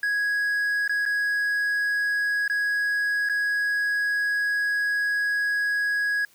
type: tone with dropouts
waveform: triangle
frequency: 1661.2 Hz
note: G#6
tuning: in tune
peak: -20 dBFS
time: 0.03-6.25 s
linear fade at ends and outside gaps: 2 ms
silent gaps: 0.878-0.894 / 1.054-1.061 / 2.479-2.498 / 3.289-3.296 s
effects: white hiss -58 dBFS RMS until 6.34 s